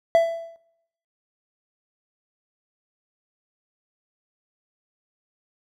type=tone with exponential decay; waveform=triangle; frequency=666 Hz; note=E5; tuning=18 cents sharp; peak=-9 dBFS; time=0.15-0.56 s; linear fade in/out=0 ms; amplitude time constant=88 ms; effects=noise-tail reverb RT60 0.8 s tail -18 dB re dry